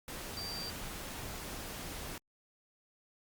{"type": "tone in noise", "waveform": "sine", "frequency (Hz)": 4699, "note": "D8", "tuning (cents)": 0, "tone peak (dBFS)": -40, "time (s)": [0.37, 0.7], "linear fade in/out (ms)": 2, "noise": "pink", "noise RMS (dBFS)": -43, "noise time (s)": [0.08, 2.18], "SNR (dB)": 0, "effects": ["Opus 48 kbps"]}